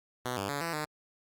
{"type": "tone with pitch steps", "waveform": "5% pulse", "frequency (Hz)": [124.6, 99, 142.8, 167.4, 152], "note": ["B2", "G2", "D3", "E3", "D#3"], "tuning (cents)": [16, 18, -48, 27, -40], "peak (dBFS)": -21, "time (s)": [0.25, 0.85], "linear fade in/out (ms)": 5, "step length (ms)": 120, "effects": ["Opus 48 kbps"]}